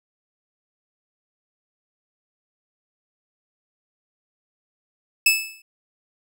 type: tone with exponential decay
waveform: sawtooth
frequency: 2615 Hz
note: E7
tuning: 15 cents flat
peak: -8 dBFS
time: 5.26-5.62 s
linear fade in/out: 5 ms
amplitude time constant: 78 ms
effects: none